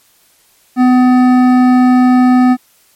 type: tone with hard clipping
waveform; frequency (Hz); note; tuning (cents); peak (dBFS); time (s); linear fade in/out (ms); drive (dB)
triangle; 251.7; B3; +33; -7; 0.76-2.57; 50; 16
effects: white hiss -51 dBFS RMS until 2.95 s + MP3 64 kbps